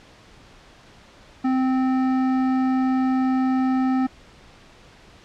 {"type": "tone with hard clipping", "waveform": "sine", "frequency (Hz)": 260, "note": "C4", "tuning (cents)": -11, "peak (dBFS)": -20, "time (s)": [1.44, 4.07], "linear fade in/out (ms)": 10, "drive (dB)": 12, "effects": ["pink hiss -49 dBFS RMS until 5.24 s", "low-pass 5000 Hz 12 dB/octave"]}